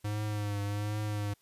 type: tone with vibrato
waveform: square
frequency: 103.83 Hz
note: G#2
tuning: in tune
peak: -32 dBFS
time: 0.04-1.34 s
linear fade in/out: 10 ms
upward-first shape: triangle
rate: 1.3 Hz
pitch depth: 46 cents each way
effects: white hiss -69 dBFS RMS until 1.41 s + resampled to 32000 Hz